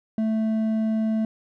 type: tone with hard clipping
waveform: sine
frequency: 220 Hz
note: A3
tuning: in tune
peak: -22 dBFS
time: 0.18-1.25 s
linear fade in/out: 2 ms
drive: 5 dB
effects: none